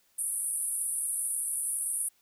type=band-pass noise; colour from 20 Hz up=white; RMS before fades=-32 dBFS; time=0.18-2.09 s; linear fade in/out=10 ms; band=9100 to 11000 Hz; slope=96 dB/octave; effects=white hiss -68 dBFS RMS until 2.21 s